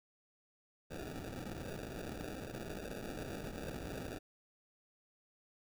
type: noise with sample-and-hold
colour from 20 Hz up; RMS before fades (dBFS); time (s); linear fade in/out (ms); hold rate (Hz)
white; -44; 0.9-4.19; 20; 1050
effects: none